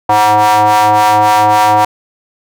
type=ring-modulated tone; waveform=square; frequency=105.4 Hz; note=G#2; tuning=26 cents sharp; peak=-4 dBFS; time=0.09-1.85 s; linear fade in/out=5 ms; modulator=845 Hz; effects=none

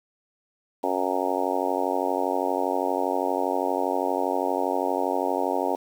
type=harmonic tone; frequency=92.5 Hz; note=F#2; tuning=in tune; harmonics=3 / 4 / 5 / 6 / 7 / 8 / 9 / 10; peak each=-31 / -31 / -31 / -31 / -31 / -31 / -31 / -31 dBFS; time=0.83-5.76 s; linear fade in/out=10 ms; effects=8-bit

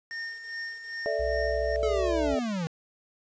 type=tone with tremolo; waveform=square; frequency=1828 Hz; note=A#6; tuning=34 cents flat; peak=-33 dBFS; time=0.11-1.76 s; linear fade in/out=0 ms; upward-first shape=sine; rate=2.5 Hz; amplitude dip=60%
type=chord; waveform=sine; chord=A suspended fourth; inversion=none; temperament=just; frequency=440 / 586.7 / 660 Hz; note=A4 / D5 / E5; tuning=0 / -2 / +2 cents; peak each=-32 / -29 / -30 dBFS; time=1.06-2.39 s; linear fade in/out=0 ms
type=tone with pitch glide; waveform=sine; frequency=61.74 to 62.17 Hz; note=B1 to B1; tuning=0 to +12 cents; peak=-32 dBFS; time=1.19-2.35 s; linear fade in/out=10 ms; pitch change=+12 cents; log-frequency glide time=1.46-1.72 s
type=linear sweep; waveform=square; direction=down; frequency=441.2 to 155.56 Hz; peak=-29 dBFS; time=1.83-2.67 s; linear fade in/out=0 ms
effects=resampled to 16000 Hz + 9-bit

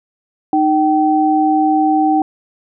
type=tone pair together; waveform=sine; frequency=308.7 / 770.1 Hz; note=D#4 / G5; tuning=-14 / -31 cents; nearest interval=octave + major third; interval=1583 cents; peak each=-13 / -13 dBFS; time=0.53-2.22 s; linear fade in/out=2 ms; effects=none

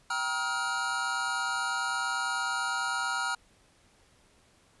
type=tone cluster; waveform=square; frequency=779 / 950 / 1285 / 1414 Hz; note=G5 / A#5 / E6 / F6; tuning=-11 / +33 / -45 / +21 cents; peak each=-39 / -36 / -37 / -32 dBFS; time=0.1-3.35 s; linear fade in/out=5 ms; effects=pink hiss -63 dBFS RMS until 4.8 s + resampled to 24000 Hz

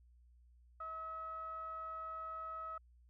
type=tone with low-pass filter; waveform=sawtooth; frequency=643 Hz; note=E5; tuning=43 cents flat; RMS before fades=-45 dBFS; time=0.8-2.78 s; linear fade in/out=5 ms; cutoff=1300 Hz; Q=8.8; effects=added 60 Hz sine -62 dBFS peak until 3.09 s

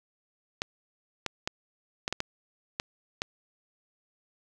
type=clicks; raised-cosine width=0.2 ms; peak=-12 dBFS; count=8; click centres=0.619 / 1.263 / 1.475 / 2.079 / 2.126 / 2.204 / 2.799 / 3.219 s; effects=none

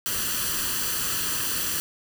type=noise with comb filter; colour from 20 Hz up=white; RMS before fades=-27 dBFS; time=0.06-1.8 s; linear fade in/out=0 ms; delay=0.67 ms; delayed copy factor=+0.65; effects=none

